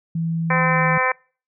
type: tone with pitch glide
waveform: sine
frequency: 164.81 to 160.03 Hz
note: E3 to D#3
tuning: 0 to +49 cents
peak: -20 dBFS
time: 0.15-0.98 s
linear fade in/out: 5 ms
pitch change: -51 cents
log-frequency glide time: 0.58-0.82 s
type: harmonic tone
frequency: 256.9 Hz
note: C4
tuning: 32 cents flat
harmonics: 2 / 3 / 4 / 5 / 6 / 7 / 8 / 9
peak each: -25 / -27 / -22 / -28 / -28 / -23 / -28 / -25 dBFS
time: 0.5-1.12 s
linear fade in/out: 5 ms
effects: noise-tail reverb RT60 0.4 s tail -26 dB re dry